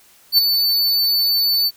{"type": "tone with ADSR envelope", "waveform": "square", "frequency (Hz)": 4503, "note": "C#8", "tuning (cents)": 26, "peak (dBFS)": -8, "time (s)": [0.32, 1.71], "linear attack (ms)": 60, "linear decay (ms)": 14, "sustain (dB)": -7, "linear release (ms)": 41, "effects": ["white hiss -51 dBFS RMS until 1.76 s"]}